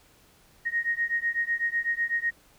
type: beating tone pair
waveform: sine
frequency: 1864.7 / 1872.7 Hz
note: A#6 / A#6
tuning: 0 / +7 cents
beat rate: 8 Hz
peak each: -28 dBFS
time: 0.65-2.31 s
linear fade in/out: 20 ms
effects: pink hiss -59 dBFS RMS until 2.58 s

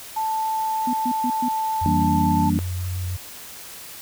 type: tone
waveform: sine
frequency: 880 Hz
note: A5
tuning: in tune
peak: -21 dBFS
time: 0.16-2.5 s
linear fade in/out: 10 ms
type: tone bursts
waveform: sine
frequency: 246.9 Hz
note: B3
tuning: in tune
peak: -22 dBFS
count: 4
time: 0.87-1.486 s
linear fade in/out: 5 ms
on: 64 ms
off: 120 ms
type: tone with pitch glide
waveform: sine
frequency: 87.6 to 90.74 Hz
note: F2 to F#2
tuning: +6 to -33 cents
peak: -24 dBFS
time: 1.81-3.17 s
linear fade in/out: 10 ms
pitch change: +61 cents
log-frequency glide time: 2.14-2.83 s
type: chord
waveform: sine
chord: E half-diminished seventh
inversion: none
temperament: equal with one note detuned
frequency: 164.81 / 196 / 233.1 / 291.8 Hz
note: E3 / G3 / Bb3 / D4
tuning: 0 / 0 / 0 / -11 cents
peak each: -24 dBFS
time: 1.86-2.59 s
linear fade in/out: 0 ms
effects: white hiss -39 dBFS RMS until 4.01 s

